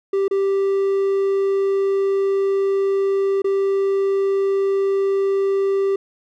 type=tone with dropouts; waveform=triangle; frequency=392 Hz; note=G4; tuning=in tune; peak=-14 dBFS; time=0.13-5.96 s; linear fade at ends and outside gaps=5 ms; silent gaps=0.281-0.31 / 3.42-3.443 s; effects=none